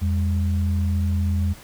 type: tone pair together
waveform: sine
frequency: 84.9 / 201.6 Hz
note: F2 / G3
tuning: -48 / +49 cents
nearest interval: octave + minor third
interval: 1497 cents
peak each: -19 / -27 dBFS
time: 0.01-1.54 s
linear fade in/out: 20 ms
effects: pink hiss -45 dBFS RMS until 1.63 s